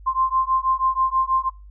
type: beating tone pair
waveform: sine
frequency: 1047 / 1053.2 Hz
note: C6 / C6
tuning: +1 / +11 cents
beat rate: 6.2 Hz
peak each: -21 dBFS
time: 0.06-1.5 s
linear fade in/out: 20 ms
effects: noise-tail reverb RT60 0.3 s tail -22 dB re dry + added 50 Hz sine -40 dBFS peak until 1.7 s